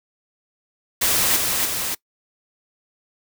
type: noise with echo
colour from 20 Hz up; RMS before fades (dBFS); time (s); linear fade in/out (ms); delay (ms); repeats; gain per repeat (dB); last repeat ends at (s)
white; -19; 1.01-1.37; 10; 290; 2; -3; 1.95
effects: noise-tail reverb RT60 0.1 s tail -22 dB re dry